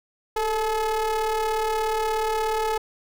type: ring-modulated tone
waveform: square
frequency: 212.2 Hz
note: G#3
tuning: 38 cents sharp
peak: -20 dBFS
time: 0.36-2.78 s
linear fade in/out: 5 ms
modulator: 655 Hz
effects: none